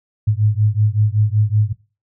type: beating tone pair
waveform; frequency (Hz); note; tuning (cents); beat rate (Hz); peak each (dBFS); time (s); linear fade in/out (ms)
sine; 103.83 / 109.13; G#2 / A2; 0 / -14; 5.3; -16; 0.27-1.73; 10
effects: noise-tail reverb RT60 0.3 s tail -19 dB re dry